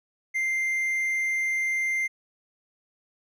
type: tone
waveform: triangle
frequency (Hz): 2093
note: C7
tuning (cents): 0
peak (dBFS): -22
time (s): 0.34-2.08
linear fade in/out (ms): 20
effects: none